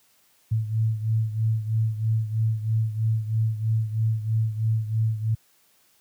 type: beating tone pair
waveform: sine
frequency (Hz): 110 / 113.1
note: A2 / A2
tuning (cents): 0 / +48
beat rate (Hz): 3.1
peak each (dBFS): -22 / -27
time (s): 0.51-5.35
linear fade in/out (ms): 10
effects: white hiss -62 dBFS RMS until 6 s + high-pass 60 Hz 12 dB/octave